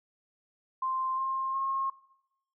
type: tone with pitch steps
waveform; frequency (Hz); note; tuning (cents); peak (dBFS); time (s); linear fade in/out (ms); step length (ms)
sine; 1046.5 / 1061.7 / 1077.2; C6 / C6 / C#6; 0 / +25 / -50; -28; 0.82-1.9; 5; 360
effects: noise-tail reverb RT60 0.8 s tail -18 dB re dry